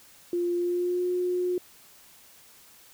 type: tone with pitch glide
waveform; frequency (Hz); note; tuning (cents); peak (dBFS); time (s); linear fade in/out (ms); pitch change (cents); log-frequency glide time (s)
sine; 349.2 to 359.6; F4 to F#4; 0 to -49; -24; 0.33-1.58; 2; +51; 0.55-1.06
effects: white hiss -54 dBFS RMS until 2.93 s